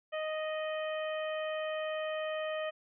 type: harmonic tone with a mistuned harmonic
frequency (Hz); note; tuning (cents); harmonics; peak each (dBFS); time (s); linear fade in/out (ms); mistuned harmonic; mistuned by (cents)
622.3; D#5; 0; 1 / 2 / 3 / 4 / 5; -34 / -43 / -43 / -47 / -47; 0.12-2.71; 20; 5; -21
effects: none